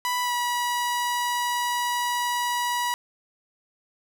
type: tone with pitch glide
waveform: sawtooth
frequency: 987.8 to 970.3 Hz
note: B5 to B5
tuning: 0 to -31 cents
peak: -20 dBFS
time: 0.05-2.94 s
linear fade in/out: 0 ms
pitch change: -31 cents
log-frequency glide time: 0.22-0.33 s
effects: none